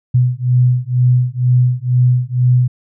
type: beating tone pair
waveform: sine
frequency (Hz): 123.8 / 125.9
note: B2 / B2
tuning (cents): +5 / +34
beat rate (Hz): 2.1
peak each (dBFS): -13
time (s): 0.14-2.68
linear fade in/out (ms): 10
effects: none